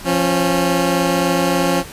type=tone pair together; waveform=15% pulse; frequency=174.61 / 273.7 Hz; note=F3 / C#4; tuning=0 / -22 cents; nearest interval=minor sixth; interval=778 cents; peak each=-11 dBFS; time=0.04-1.84 s; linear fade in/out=50 ms; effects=pink hiss -35 dBFS RMS until 1.92 s + resampled to 32000 Hz